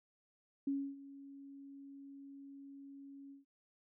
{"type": "tone with ADSR envelope", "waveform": "sine", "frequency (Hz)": 277.2, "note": "C#4", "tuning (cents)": 0, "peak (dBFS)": -32, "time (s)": [0.67, 3.45], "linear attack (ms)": 5, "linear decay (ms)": 280, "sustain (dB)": -18, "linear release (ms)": 140, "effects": []}